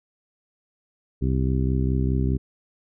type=harmonic tone; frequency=64.9 Hz; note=C2; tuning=13 cents flat; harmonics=1 / 2 / 3 / 4 / 5 / 6; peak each=-23 / -24 / -29 / -29 / -34 / -33 dBFS; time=1.21-2.38 s; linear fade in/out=20 ms; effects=none